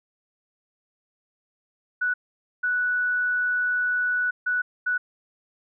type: tone bursts at uneven times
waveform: sine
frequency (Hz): 1478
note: F#6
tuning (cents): -2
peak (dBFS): -21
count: 4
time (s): 2.01-2.14 / 2.63-4.31 / 4.46-4.62 / 4.86-4.98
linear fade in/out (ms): 10
effects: none